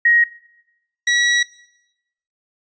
sine / sawtooth tone pair in turn, 1885 / 1926.8 Hz, A#6 / B6, +19 / -43 cents, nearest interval unison, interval 38 cents, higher second, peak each -10 dBFS, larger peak neither, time 0.05-0.24 / 1.07-1.43 s, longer second, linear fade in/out 5 ms, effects noise-tail reverb RT60 0.9 s tail -21 dB re dry + resampled to 16000 Hz

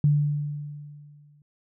sine tone with exponential decay, 146.83 Hz, D3, in tune, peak -15 dBFS, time 0.04-1.42 s, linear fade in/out 2 ms, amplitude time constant 300 ms, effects none

